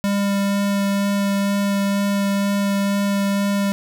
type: tone with vibrato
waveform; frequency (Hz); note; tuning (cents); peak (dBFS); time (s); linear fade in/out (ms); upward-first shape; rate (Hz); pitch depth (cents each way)
square; 199.8; G3; +33; -18; 0.04-3.72; 0; sine; 2.1; 9
effects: none